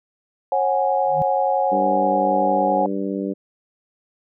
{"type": "chord", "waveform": "sine", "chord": "C# suspended fourth", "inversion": "none", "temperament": "equal with one note detuned", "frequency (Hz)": [543.6, 740, 830.6], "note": ["C#5", "F#5", "G#5"], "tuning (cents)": [-34, 0, 0], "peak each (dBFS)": -21, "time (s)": [0.52, 2.86], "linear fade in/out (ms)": 2}
{"type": "tone with exponential growth", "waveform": "sine", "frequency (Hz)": 155.56, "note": "D#3", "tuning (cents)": 0, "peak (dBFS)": -21, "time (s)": [1.03, 1.22], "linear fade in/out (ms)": 0, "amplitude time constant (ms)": 40}
{"type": "harmonic tone", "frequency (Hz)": 98, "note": "G2", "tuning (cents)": 0, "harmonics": [2, 3, 4, 5, 6], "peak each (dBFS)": [-26, -26, -29, -31, -35], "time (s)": [1.71, 3.34], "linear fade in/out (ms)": 20}
{"effects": []}